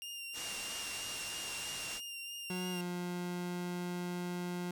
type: tone with vibrato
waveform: sawtooth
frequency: 2794 Hz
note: F7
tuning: in tune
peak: -39 dBFS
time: 0.02-2.81 s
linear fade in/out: 0 ms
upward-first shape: triangle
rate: 3.1 Hz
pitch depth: 25 cents each way
type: low-pass noise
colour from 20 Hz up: white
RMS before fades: -44 dBFS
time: 0.33-2.01 s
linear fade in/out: 50 ms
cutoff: 9500 Hz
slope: 48 dB/octave
type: tone with pitch glide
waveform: 30% pulse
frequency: 181.9 to 177.23 Hz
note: F#3 to F3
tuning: -29 to +26 cents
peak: -34 dBFS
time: 2.5-4.71 s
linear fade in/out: 2 ms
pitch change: -45 cents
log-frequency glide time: 2.72-2.78 s
effects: none